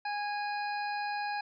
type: harmonic tone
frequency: 825 Hz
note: G#5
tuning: 12 cents flat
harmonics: 1 / 2 / 3 / 5 / 6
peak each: -33 / -39 / -43 / -47 / -49 dBFS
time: 0.05-1.41 s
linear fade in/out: 5 ms
effects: none